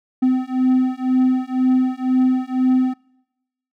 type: beating tone pair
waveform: triangle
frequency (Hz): 255.7 / 257.7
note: C4 / C4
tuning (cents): -40 / -26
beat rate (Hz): 2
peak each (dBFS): -16 / -16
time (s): 0.22-2.94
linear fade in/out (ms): 10
effects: noise-tail reverb RT60 0.9 s tail -23 dB re dry